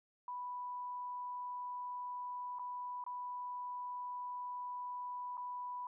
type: tone with dropouts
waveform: sine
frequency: 987.8 Hz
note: B5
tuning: in tune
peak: -40 dBFS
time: 0.28-5.87 s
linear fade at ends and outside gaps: 2 ms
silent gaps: 2.587-2.594 / 3.04-3.064 / 5.371-5.377 s
effects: none